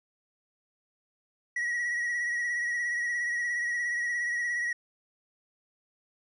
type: tone with vibrato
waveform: triangle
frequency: 1918 Hz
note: A#6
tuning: 49 cents sharp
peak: -26 dBFS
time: 1.56-4.73 s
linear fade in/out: 5 ms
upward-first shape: sine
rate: 17 Hz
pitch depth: 36 cents each way
effects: resampled to 24000 Hz